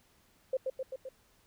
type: tone with echo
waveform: sine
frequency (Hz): 523.3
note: C5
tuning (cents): 0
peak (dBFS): -27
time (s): 0.53-0.57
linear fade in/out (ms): 5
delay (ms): 130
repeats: 4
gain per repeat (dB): -3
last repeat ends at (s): 1.09
effects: pink hiss -67 dBFS RMS until 1.46 s